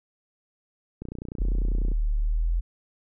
click train, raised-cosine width 3 ms, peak -22 dBFS, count 28, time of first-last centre 1.02-1.917 s, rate 30.1 Hz
sine exponential two-way sweep, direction down then up, 43.64 to 36.71 to 43.64 Hz, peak -21 dBFS, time 1.39-2.61 s, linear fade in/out 20 ms, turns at 2.17 s
effects none

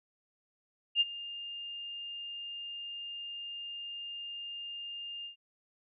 sine tone with ADSR envelope, 2811 Hz, F7, 11 cents sharp, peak -21 dBFS, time 0.95-5.36 s, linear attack 56 ms, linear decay 30 ms, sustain -18 dB, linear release 110 ms, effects none

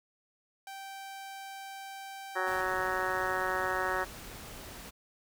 sawtooth tone, 780 Hz, G5, 9 cents flat, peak -38 dBFS, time 0.67-2.61 s, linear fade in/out 2 ms
harmonic tone, 185.8 Hz, F#3, 7 cents sharp, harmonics 2 / 3 / 4 / 5 / 6 / 7 / 8 / 9 / 10, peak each -38 / -38 / -38 / -38 / -38 / -38 / -38 / -38 / -38 dBFS, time 2.35-4.05 s, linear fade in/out 20 ms
pink noise, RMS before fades -46 dBFS, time 2.46-4.91 s, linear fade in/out 20 ms
effects none

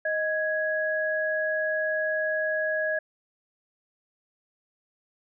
sine tone pair together, 625 / 1664.2 Hz, D#5 / G#6, +8 / +3 cents, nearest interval octave + perfect fourth, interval 1695 cents, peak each -27 dBFS, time 0.05-2.99 s, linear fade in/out 5 ms, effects none

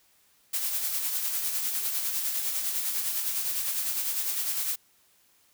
blue noise with tremolo, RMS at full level -28 dBFS, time 0.53-4.76 s, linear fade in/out 10 ms, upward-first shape sine, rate 9.9 Hz, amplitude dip 40%, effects white hiss -64 dBFS RMS until 5.53 s

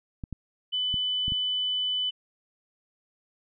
clicks, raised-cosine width 5 ms, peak -22 dBFS, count 5, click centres 0.238 / 0.327 / 0.942 / 1.281 / 1.321 s
sine tone, 3000 Hz, F#7, 23 cents sharp, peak -25 dBFS, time 0.72-2.11 s, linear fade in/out 20 ms
effects none

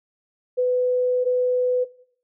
sine tone pair in turn, 499.7 / 499.7 Hz, B4 / B4, +20 / +20 cents, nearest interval unison, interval 0 cents, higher neither, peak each -17 dBFS, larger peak neither, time 0.57-1.25 / 1.25-1.85 s, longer first, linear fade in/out 20 ms, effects noise-tail reverb RT60 0.6 s tail -18 dB re dry

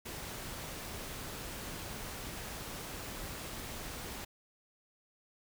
pink noise, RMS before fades -43 dBFS, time 0.05-4.25 s, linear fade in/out 10 ms, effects none

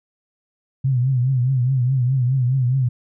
sine tone with vibrato, 128.3 Hz, C3, 34 cents flat, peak -15 dBFS, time 0.84-2.89 s, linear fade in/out 10 ms, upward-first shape triangle, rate 4.8 Hz, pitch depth 120 cents each way, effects none

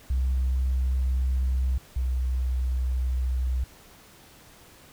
sine tone pair in turn, 64.5 / 63.39 Hz, C2 / B1, -24 / +46 cents, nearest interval unison, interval 30 cents, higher first, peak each -20 / -22 dBFS, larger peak first, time 0.1-1.78 / 1.96-3.64 s, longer neither, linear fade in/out 5 ms, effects tanh soft clip ceiling -19 dBFS + pink hiss -52 dBFS RMS until 4.92 s

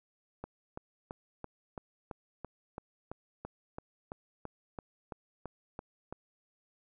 click train, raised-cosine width 1 ms, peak -26 dBFS, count 18, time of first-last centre 0.44-6.126 s, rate 2.99 Hz, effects none

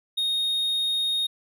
triangle tone, 3716 Hz, A#7, 6 cents flat, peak -21 dBFS, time 0.17-1.27 s, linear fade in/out 10 ms, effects none

